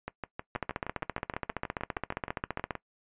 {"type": "two click trains", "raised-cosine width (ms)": 0.5, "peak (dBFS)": [-20, -16], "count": [18, 33], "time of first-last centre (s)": [[0.08, 2.753], [0.56, 2.708]], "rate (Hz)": [6.36, 14.9], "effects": ["noise-tail reverb RT60 0.1 s tail -19 dB re dry", "resampled to 8000 Hz"]}